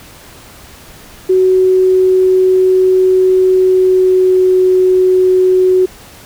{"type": "tone with pitch glide", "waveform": "sine", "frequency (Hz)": [373, 370.4], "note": ["F#4", "F#4"], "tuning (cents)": [14, 2], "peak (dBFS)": -6, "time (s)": [1.29, 5.86], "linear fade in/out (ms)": 10, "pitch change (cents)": -12, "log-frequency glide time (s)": [3.48, 4.59], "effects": ["pink hiss -37 dBFS RMS until 6.25 s"]}